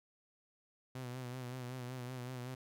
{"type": "tone with vibrato", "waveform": "sawtooth", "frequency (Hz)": 125.9, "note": "B2", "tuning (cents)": 34, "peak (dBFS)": -38, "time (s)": [0.95, 2.55], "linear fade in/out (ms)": 5, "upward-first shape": "sine", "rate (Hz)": 5.3, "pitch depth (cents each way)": 52, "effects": []}